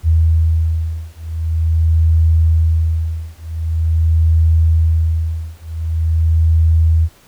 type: beating tone pair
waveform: sine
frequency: 80.7 / 81.15 Hz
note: E2 / E2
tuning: -36 / -27 cents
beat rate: 0.45 Hz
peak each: -14 / -14 dBFS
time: 0.03-7.09 s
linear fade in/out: 50 ms
effects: pink hiss -48 dBFS RMS until 7.27 s